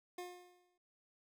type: tone with exponential decay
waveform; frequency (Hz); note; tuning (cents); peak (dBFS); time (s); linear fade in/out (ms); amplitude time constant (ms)
25% pulse; 357.5; F4; +41; -38; 0.18-0.78; 5; 130
effects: none